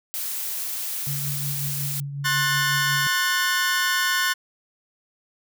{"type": "noise", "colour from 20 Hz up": "blue", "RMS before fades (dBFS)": -29, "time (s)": [0.14, 2], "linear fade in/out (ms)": 0}
{"type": "tone with tremolo", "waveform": "sine", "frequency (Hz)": 141.1, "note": "C#3", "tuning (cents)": 31, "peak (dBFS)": -26, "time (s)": [1.07, 3.07], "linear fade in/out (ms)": 0, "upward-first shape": "triangle", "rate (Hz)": 5.5, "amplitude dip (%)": 45}
{"type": "chord", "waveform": "sawtooth", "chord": "F# diminished", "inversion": "second", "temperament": "just", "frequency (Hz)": [1065.6, 1480, 1776], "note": ["C6", "F#6", "A6"], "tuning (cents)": [31, 0, 16], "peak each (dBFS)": [-23, -20, -21], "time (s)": [2.24, 4.34], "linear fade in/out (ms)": 20}
{"effects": []}